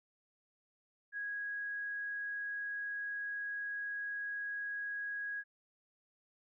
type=tone; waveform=sine; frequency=1654 Hz; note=G#6; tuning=8 cents flat; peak=-37 dBFS; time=1.12-5.44 s; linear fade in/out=50 ms; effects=none